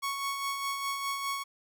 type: tone with tremolo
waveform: sawtooth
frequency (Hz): 1108.7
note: C#6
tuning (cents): 0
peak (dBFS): -26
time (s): 0.02-1.44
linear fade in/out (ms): 20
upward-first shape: sine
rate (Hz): 4.9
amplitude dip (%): 40
effects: none